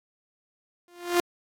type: tone with exponential growth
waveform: sawtooth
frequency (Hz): 350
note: F4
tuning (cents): +4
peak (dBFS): -13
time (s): 0.88-1.2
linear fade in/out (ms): 1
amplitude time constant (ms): 68
effects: AAC 48 kbps